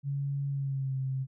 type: tone with pitch glide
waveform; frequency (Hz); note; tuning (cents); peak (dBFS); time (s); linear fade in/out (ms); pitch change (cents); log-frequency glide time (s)
sine; 140.1 to 132.7; C#3 to C3; +19 to +25; -29; 0.03-1.27; 50; -94; 0.49-0.96
effects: none